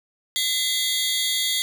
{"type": "tone cluster", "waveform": "sawtooth", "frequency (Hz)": [2034, 3335, 3654, 4524], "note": ["C7", "G#7", "A#7", "C#8"], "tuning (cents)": [-50, 7, -35, 34], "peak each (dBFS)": [-26, -22, -23, -27], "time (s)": [0.36, 1.62], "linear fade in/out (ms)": 0, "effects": []}